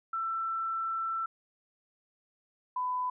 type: tone pair in turn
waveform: sine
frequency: 1336 / 1000.9 Hz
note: E6 / B5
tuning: +23 / +23 cents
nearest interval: perfect fourth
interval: 500 cents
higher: first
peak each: -30 / -29 dBFS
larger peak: second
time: 0.13-1.26 / 2.76-3.1 s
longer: first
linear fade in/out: 5 ms
effects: none